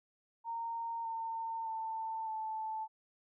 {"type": "tone with pitch steps", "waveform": "sine", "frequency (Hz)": [922, 906.7, 891.6, 876.8], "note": ["A#5", "A#5", "A5", "A5"], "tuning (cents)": [-19, -48, 23, -6], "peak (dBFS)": -36, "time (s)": [0.44, 2.88], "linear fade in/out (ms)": 50, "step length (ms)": 610, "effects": []}